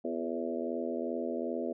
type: harmonic tone with a mistuned harmonic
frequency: 82.6 Hz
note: E2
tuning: 4 cents sharp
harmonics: 3 / 4 / 5 / 6 / 7 / 8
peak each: -37 / -38 / -39 / -40 / -40 / -41 dBFS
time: 0.04-1.73 s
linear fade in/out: 10 ms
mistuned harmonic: 4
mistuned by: +38 cents
effects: none